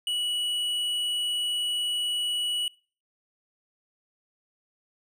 sine tone with hard clipping, 2937 Hz, F#7, 13 cents flat, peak -27 dBFS, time 0.07-2.68 s, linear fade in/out 2 ms, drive 7 dB, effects noise-tail reverb RT60 0.4 s tail -23 dB re dry

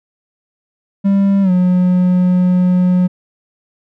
triangle tone with pitch glide, 197.4 to 181.02 Hz, G3 to F#3, +12 to -38 cents, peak -7 dBFS, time 1.04-3.08 s, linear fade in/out 20 ms, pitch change -150 cents, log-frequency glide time 1.42-1.51 s, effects none

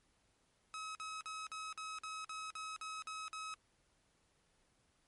sawtooth tone bursts, 1280 Hz, D#6, 49 cents sharp, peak -39 dBFS, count 11, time 0.74-3.54 s, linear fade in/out 0 ms, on 210 ms, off 49 ms, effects pink hiss -75 dBFS RMS until 5.07 s + MP3 48 kbps

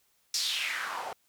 white noise with band-pass filter sweep, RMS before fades -33 dBFS, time 0.34-1.13 s, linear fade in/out 2 ms, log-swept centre 5400 to 650 Hz, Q 3.5, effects white hiss -70 dBFS RMS until 1.28 s

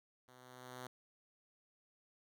5% pulse tone with level ramp, 126.4 Hz, B2, 41 cents sharp, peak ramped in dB -50 to -34 dBFS, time 0.28-0.87 s, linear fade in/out 2 ms, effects none

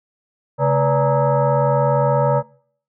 sine tone with frequency modulation, 220 Hz, A3, in tune, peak -13 dBFS, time 0.58-2.43 s, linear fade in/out 50 ms, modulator 357 Hz, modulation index 2.2, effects noise-tail reverb RT60 0.6 s tail -24 dB re dry

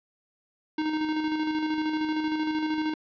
square tone with tremolo, 310 Hz, D#4, 6 cents flat, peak -25 dBFS, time 0.78-2.94 s, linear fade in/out 5 ms, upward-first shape square, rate 13 Hz, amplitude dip 35%, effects resampled to 11025 Hz + 11-bit

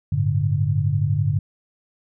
sine chord, G suspended second, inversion none, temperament equal with one note detuned, 98 / 110 / 144.48 Hz, G2 / A2 / D3, 0 / 0 / -28 cents, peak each -22 / -23 / -21 dBFS, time 0.12-1.39 s, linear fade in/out 5 ms, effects none

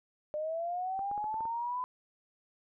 sine linear sweep, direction up, 598 to 1012 Hz, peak -32 dBFS, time 0.34-1.84 s, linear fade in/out 0 ms
clicks, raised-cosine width 1 ms, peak -33 dBFS, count 7, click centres 0.992 / 1.114 / 1.178 / 1.242 / 1.342 / 1.407 / 1.454 s
effects none

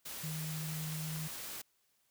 sine tone in noise, 156.8 Hz, D#3, 14 cents sharp, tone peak -38 dBFS, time 0.23-1.28 s, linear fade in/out 10 ms, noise white, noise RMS -44 dBFS, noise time 0.05-1.62 s, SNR +3 dB, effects white hiss -75 dBFS RMS until 2.1 s

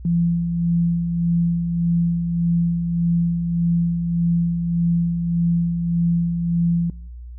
sine tone with tremolo, 170.3 Hz, F3, 43 cents flat, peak -15 dBFS, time 0.05-6.9 s, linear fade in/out 2 ms, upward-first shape sine, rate 1.7 Hz, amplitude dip 45%, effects noise-tail reverb RT60 0.7 s tail -23 dB re dry + added 60 Hz sine -33 dBFS peak until 7.38 s

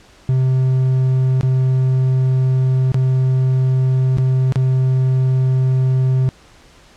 triangle tone with dropouts, 130.1 Hz, C3, 9 cents flat, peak -10 dBFS, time 0.29-6.29 s, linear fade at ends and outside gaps 0 ms, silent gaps 1.41-1.431 / 2.919-2.944 / 4.172-4.184 / 4.523-4.558 s, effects pink hiss -47 dBFS RMS until 6.96 s + low-pass 7000 Hz 12 dB/octave

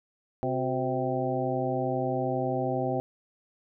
harmonic tone with a mistuned harmonic, 130 Hz, C3, 11 cents flat, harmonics 1 / 2 / 3 / 4 / 5 / 6, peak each -33 / -33 / -33 / -33 / -33 / -33 dBFS, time 0.43-3 s, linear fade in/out 0 ms, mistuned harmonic 3, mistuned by -80 cents, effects none

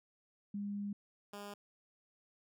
sine / 10% pulse tone pair in turn, 203 / 203.8 Hz, G#3 / G#3, -39 / -32 cents, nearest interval unison, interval 7 cents, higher second, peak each -37 / -37 dBFS, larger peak neither, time 0.54-0.93 / 1.33-1.54 s, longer first, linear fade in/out 5 ms, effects none

